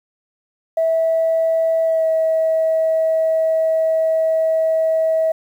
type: tone with pitch glide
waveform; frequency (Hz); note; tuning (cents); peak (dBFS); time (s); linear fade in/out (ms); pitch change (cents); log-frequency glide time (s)
sine; 652 to 643.4; E5 to E5; -19 to -42; -13; 0.77-5.32; 5; -23; 1.84-2.06
effects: tanh soft clip ceiling -9 dBFS + 8-bit